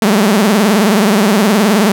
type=tone with vibrato; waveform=sawtooth; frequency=207.7 Hz; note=G#3; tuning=in tune; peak=-4 dBFS; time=0.02-1.92 s; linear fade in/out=2 ms; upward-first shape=triangle; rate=19 Hz; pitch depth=200 cents each way; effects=none